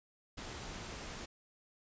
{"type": "noise", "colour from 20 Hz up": "pink", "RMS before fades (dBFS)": -45, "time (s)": [0.37, 1.26], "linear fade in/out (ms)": 10, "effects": ["resampled to 16000 Hz"]}